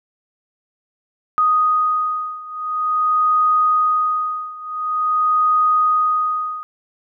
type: beating tone pair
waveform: sine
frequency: 1244.5 / 1244.97 Hz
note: D#6 / D#6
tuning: 0 / +1 cents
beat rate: 0.47 Hz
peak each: -17 / -19 dBFS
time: 1.38-6.63 s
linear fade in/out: 0 ms
effects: none